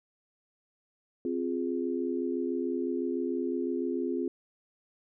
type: chord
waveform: sine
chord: F minor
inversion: second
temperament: equal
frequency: 261.6 / 349.2 / 415.3 Hz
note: C4 / F4 / Ab4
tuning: 0 / 0 / 0 cents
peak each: -32 / -32 / -35 dBFS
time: 1.25-4.28 s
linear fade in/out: 2 ms
effects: none